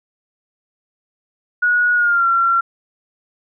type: tone with pitch glide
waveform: sine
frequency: 1456 to 1366.4 Hz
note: F#6 to F6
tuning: -28 to -38 cents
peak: -12 dBFS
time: 1.62-2.61 s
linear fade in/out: 10 ms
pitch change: -110 cents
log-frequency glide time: 1.95-2.26 s
effects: none